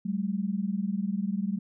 sine tone pair together, 191.48 / 211.6 Hz, G3 / G#3, -40 / +33 cents, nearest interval major second, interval 173 cents, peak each -29 / -30 dBFS, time 0.05-1.59 s, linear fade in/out 10 ms, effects none

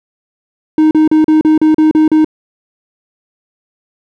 triangle tone bursts, 311.1 Hz, D#4, in tune, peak -3 dBFS, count 9, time 0.78-2.246 s, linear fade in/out 2 ms, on 130 ms, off 37 ms, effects none

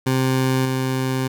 20% pulse tone with level steps, 130.81 Hz, C3, in tune, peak -12 / -15 dBFS, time 0.06-1.28 s, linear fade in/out 10 ms, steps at 0.65 s, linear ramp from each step 5 ms, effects none

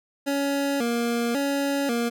25% pulse tone with vibrato, 256.9 Hz, C4, 32 cents flat, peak -19 dBFS, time 0.26-2.1 s, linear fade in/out 20 ms, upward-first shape square, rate 0.92 Hz, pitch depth 150 cents each way, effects none

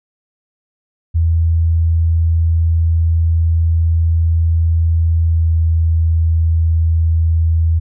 sine tone with pitch glide, 82.41 to 81.7 Hz, E2 to E2, 0 to -15 cents, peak -10 dBFS, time 1.14-7.8 s, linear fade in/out 20 ms, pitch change -15 cents, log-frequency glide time 5.25-5.5 s, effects none

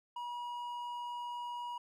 triangle tone with hard clipping, 964 Hz, B5, 42 cents flat, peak -40 dBFS, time 0.16-1.78 s, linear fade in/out 5 ms, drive 9 dB, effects none

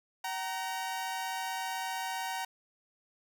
sawtooth tone pair together, 760.7 / 932 Hz, F#5 / A#5, +48 / -1 cents, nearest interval major third, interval 351 cents, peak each -33 / -33 dBFS, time 0.24-2.45 s, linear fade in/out 5 ms, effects none

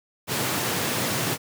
pink high-pass noise, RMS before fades -26 dBFS, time 0.27-1.38 s, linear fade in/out 50 ms, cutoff 100 Hz, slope 48 dB/octave, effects none

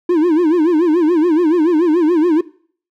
triangle tone with vibrato, 329.6 Hz, E4, in tune, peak -8 dBFS, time 0.09-2.41 s, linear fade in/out 5 ms, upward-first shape sine, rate 7 Hz, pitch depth 160 cents each way, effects noise-tail reverb RT60 0.5 s tail -20 dB re dry

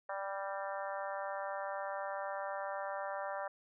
harmonic tone with a mistuned harmonic, 196 Hz, G3, in tune, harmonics 3 / 4 / 5 / 6 / 7 / 8 / 9, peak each -41 / -43 / -45 / -47 / -48 / -49 / -50 dBFS, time 0.09-3.48 s, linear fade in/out 5 ms, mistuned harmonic 9, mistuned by +33 cents, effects none

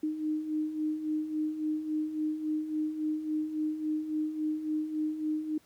sine beating tone pair, 305.5 / 309.1 Hz, D#4 / D#4, -32 / -11 cents, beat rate 3.6 Hz, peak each -37 / -30 dBFS, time 0.03-5.58 s, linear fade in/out 5 ms, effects pink hiss -64 dBFS RMS until 5.65 s + high-pass 80 Hz 12 dB/octave

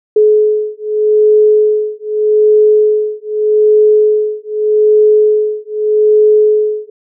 sine beating tone pair, 425.5 / 426.32 Hz, G#4 / G#4, +42 / +45 cents, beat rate 0.82 Hz, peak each -10 dBFS, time 0.16-6.9 s, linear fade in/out 5 ms, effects none

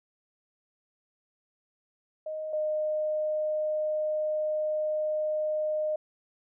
sine tone pair in turn, 622.3 / 614.1 Hz, D#5 / D#5, 0 / -23 cents, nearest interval unison, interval 23 cents, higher first, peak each -32 / -26 dBFS, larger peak second, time 2.26-2.53 / 2.53-5.96 s, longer second, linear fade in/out 5 ms, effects none

